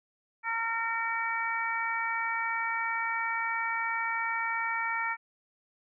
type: harmonic tone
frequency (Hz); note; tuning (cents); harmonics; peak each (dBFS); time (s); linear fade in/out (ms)
457.1; A#4; -34; 2 / 3 / 4 / 5; -34 / -34 / -34 / -34; 0.43-5.17; 50
effects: none